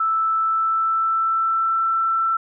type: tone with pitch glide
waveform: sine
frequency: 1318.5 to 1336.1 Hz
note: E6 to E6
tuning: 0 to +23 cents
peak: -17 dBFS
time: 0-2.37 s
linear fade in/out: 5 ms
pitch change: +23 cents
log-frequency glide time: 0.34-1.82 s
effects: none